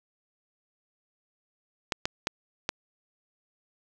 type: clicks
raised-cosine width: 0.2 ms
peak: -9 dBFS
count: 4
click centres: 1.922 / 2.055 / 2.271 / 2.691 s
effects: none